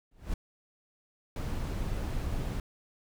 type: noise with exponential growth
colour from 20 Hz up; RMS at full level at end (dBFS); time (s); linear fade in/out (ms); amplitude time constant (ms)
brown; -28; 0.11-0.34; 5; 50
type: noise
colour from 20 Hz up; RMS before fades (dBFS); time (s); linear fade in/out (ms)
brown; -33; 1.36-2.6; 2
effects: none